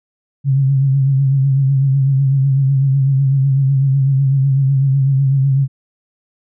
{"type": "tone with vibrato", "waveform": "sine", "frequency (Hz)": 136, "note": "C#3", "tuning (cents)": -33, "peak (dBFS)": -10, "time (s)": [0.44, 5.68], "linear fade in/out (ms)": 50, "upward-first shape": "triangle", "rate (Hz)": 8, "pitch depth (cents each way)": 60, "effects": []}